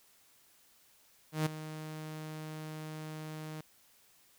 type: tone with ADSR envelope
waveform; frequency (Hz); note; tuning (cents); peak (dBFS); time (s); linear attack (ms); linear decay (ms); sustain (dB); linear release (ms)
sawtooth; 155.56; D#3; 0; -23; 1.32-3.61; 140; 11; -14; 4
effects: white hiss -65 dBFS RMS until 4.38 s